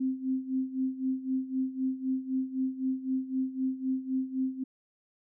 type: tone with tremolo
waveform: sine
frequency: 261.6 Hz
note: C4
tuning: in tune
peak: -25 dBFS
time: 0-4.64 s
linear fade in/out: 10 ms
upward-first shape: sine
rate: 3.9 Hz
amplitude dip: 80%
effects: none